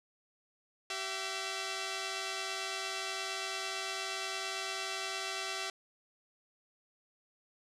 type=tone pair together; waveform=5% pulse; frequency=384.9 / 671.4 Hz; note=G4 / E5; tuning=-32 / +32 cents; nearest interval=minor seventh; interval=964 cents; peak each=-27 / -27 dBFS; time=0.9-5.7 s; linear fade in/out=2 ms; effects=low-pass 8000 Hz 12 dB/octave